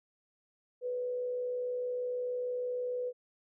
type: tone with frequency modulation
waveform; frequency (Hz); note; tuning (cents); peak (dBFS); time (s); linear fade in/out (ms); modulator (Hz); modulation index
sine; 495.6; B4; +6; -32; 0.81-3.13; 50; 66.4; 0.22
effects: none